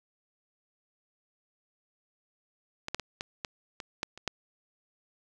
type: clicks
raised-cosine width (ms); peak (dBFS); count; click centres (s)
0.2; -17 / -13 / -19 / -17 / -16 / -21 / -13 / -28 / -12; 9; 2.884 / 2.946 / 2.997 / 3.209 / 3.448 / 3.802 / 4.031 / 4.176 / 4.277
effects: none